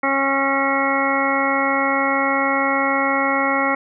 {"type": "harmonic tone", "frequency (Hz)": 273.5, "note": "C#4", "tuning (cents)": -23, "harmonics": [1, 2, 3, 4, 5, 7, 8], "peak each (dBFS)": [-24, -24, -24, -24, -24, -24, -24], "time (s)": [0.03, 3.75], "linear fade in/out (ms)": 5, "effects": []}